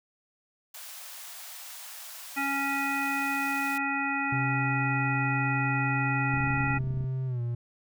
white high-pass noise, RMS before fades -43 dBFS, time 0.74-3.78 s, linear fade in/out 5 ms, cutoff 600 Hz, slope 48 dB/octave
harmonic tone, 277.2 Hz, C#4, in tune, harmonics 1 / 3 / 5 / 7 / 9, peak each -33 / -33 / -33 / -33 / -33 dBFS, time 2.36-6.79 s, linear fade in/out 20 ms
triangle tone with pitch glide, 130.81 to 119.26 Hz, C3 to A#2, 0 to +40 cents, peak -26 dBFS, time 4.32-7.55 s, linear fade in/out 5 ms, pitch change -160 cents, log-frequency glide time 7.26-7.41 s
click train, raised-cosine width 5 ms, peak -25 dBFS, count 22, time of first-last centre 6.34-7.04 s, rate 30 Hz
effects none

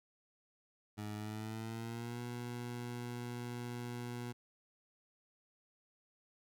20% pulse tone with pitch glide, 105.3 to 120.96 Hz, G#2 to B2, +24 to -36 cents, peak -36 dBFS, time 0.97-4.33 s, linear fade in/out 20 ms, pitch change +240 cents, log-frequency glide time 1.15-2.22 s, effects none

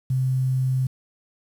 sine tone with quantisation, 130 Hz, C3, 11 cents flat, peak -19 dBFS, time 0.1-0.87 s, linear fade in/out 5 ms, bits 8, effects none

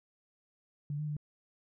sine tone with pitch steps, 145.8 / 151.4 / 148.7 Hz, D3 / D#3 / D3, -12 / -47 / +22 cents, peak -33 dBFS, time 0.9-1.167 s, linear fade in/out 2 ms, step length 89 ms, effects none

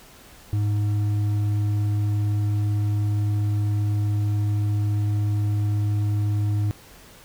triangle tone with hard clipping, 103.83 Hz, G#2, in tune, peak -21 dBFS, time 0.53-6.71 s, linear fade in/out 0 ms, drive 8 dB, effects pink hiss -48 dBFS RMS until 7.24 s

